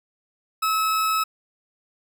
40% pulse tone, 1294 Hz, E6, 32 cents flat, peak -19 dBFS, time 0.62-1.24 s, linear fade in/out 10 ms, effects none

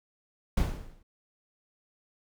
brown noise with exponential decay, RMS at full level -21 dBFS, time 0.57-1.03 s, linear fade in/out 5 ms, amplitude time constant 100 ms, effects none

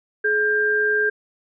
sine tone pair together, 424 / 1593 Hz, G#4 / G6, +36 / +27 cents, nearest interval octave + major seventh, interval 2291 cents, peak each -22 / -18 dBFS, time 0.24-1.1 s, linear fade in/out 10 ms, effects none

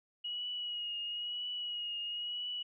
sine tone with vibrato, 2900 Hz, F#7, 35 cents flat, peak -36 dBFS, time 0.24-2.63 s, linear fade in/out 10 ms, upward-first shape triangle, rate 1 Hz, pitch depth 35 cents each way, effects none

